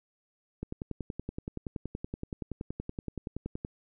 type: click train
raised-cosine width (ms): 3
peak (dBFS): -22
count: 33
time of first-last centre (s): 0.63-3.649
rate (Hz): 10.6
effects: none